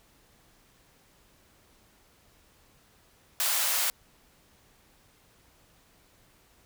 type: high-pass noise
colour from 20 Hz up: white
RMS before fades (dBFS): -27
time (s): 3.4-3.9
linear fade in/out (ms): 0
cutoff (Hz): 560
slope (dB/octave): 24
effects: pink hiss -62 dBFS RMS until 6.65 s